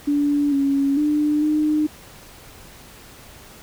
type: tone with pitch steps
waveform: sine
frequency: 289.2 / 277.3 / 298.6 / 304.3 Hz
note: D4 / C#4 / D4 / D#4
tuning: -27 / +1 / +29 / -38 cents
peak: -16 dBFS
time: 0.07-1.87 s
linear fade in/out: 10 ms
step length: 450 ms
effects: pink hiss -44 dBFS RMS until 3.62 s